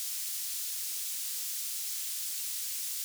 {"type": "high-pass noise", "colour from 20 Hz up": "pink", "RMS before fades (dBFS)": -36, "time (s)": [0, 3.04], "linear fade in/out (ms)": 0, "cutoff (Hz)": 5800, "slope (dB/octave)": 12, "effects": []}